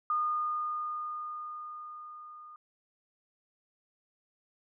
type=tone with level ramp; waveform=sine; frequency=1222 Hz; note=D#6; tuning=32 cents flat; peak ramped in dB=-26 to -47 dBFS; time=0.1-2.56 s; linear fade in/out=2 ms; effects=none